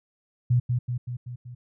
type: tone with echo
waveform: sine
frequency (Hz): 122.6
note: B2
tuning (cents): -12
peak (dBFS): -17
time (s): 0.5-0.6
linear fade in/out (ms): 10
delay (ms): 190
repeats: 5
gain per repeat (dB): -4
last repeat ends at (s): 1.55
effects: none